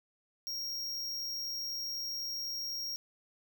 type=tone; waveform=square; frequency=5588 Hz; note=F8; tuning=in tune; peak=-36 dBFS; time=0.47-2.96 s; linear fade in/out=0 ms; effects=none